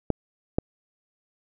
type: clicks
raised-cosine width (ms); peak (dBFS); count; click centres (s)
2; -8; 2; 0.103 / 0.585
effects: none